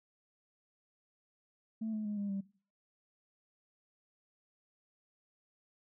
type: tone with pitch steps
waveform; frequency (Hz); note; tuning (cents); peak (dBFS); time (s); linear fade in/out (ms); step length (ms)
sine; 221.3 / 214.8 / 208.4 / 202.2 / 196.25; A3 / A3 / G#3 / G#3 / G3; +10 / -41 / +6 / -46 / +2; -33; 1.81-2.41; 10; 120
effects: noise-tail reverb RT60 0.4 s tail -20 dB re dry + tanh soft clip ceiling -31 dBFS